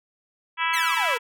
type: harmonic tone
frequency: 329.6 Hz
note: E4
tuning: in tune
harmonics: 3 / 4 / 5 / 6 / 7 / 8 / 9 / 10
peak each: -26 / -29 / -30 / -30 / -30 / -30 / -36 / -34 dBFS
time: 0.57-1.19 s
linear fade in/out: 50 ms
type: exponential sweep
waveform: sawtooth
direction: down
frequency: 2217 to 447 Hz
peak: -23 dBFS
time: 0.73-1.18 s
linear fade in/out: 10 ms
effects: none